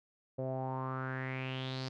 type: tone with low-pass filter sweep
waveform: sawtooth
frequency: 130.81 Hz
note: C3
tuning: in tune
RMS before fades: -38 dBFS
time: 0.38-1.89 s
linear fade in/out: 10 ms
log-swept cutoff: 550 to 4900 Hz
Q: 5.6
effects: none